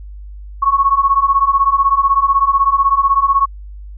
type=beating tone pair; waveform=sine; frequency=1094 / 1110 Hz; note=C#6 / C#6; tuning=-23 / +2 cents; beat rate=16 Hz; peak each=-14 / -12 dBFS; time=0.62-3.46 s; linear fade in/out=10 ms; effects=added 50 Hz sine -29 dBFS peak until 3.97 s